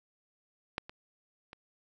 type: clicks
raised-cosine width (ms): 0.3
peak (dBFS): -16 / -28 / -30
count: 3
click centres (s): 0.781 / 0.895 / 1.531
effects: none